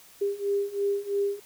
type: beating tone pair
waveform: sine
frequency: 400 / 403 Hz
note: G4 / G4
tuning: +35 / +48 cents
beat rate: 3 Hz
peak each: -29 / -27 dBFS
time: 0.21-1.4 s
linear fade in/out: 10 ms
effects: white hiss -53 dBFS RMS until 1.45 s